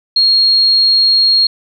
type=tone; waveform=sine; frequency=4270 Hz; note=C8; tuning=34 cents sharp; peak=-7 dBFS; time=0.16-1.47 s; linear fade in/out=5 ms; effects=none